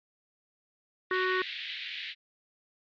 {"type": "band-pass noise", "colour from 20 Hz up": "white", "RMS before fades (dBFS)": -39, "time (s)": [1.1, 2.15], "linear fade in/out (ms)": 50, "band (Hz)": [1800, 3900], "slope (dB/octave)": 48}
{"type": "harmonic tone", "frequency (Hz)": 371.2, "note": "F#4", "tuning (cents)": 6, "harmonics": [1, 3, 4, 5], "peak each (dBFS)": [-30, -33, -34, -32], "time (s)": [1.11, 1.42], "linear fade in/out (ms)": 2}
{"effects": []}